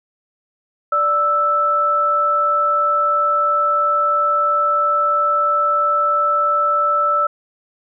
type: tone pair together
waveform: sine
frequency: 587.3 / 1318.5 Hz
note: D5 / E6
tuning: 0 / 0 cents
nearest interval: octave + major second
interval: 1400 cents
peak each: -22 / -14 dBFS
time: 0.92-7.27 s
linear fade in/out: 5 ms
effects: none